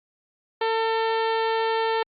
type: harmonic tone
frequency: 449 Hz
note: A4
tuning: 35 cents sharp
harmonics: 1 / 2 / 3 / 4 / 5 / 6 / 7 / 8 / 9 / 10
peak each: -24 / -25 / -34 / -33 / -39 / -40 / -38 / -42 / -42 / -45 dBFS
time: 0.61-2.03 s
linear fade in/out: 5 ms
effects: Opus 48 kbps